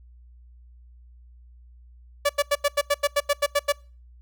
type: tone bursts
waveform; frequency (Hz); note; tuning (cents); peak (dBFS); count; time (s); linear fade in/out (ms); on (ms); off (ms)
sawtooth; 576; D5; -34; -14; 12; 2.25-3.724; 10; 44; 86
effects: noise-tail reverb RT60 0.4 s tail -26 dB re dry + added 60 Hz sine -47 dBFS peak until 4.21 s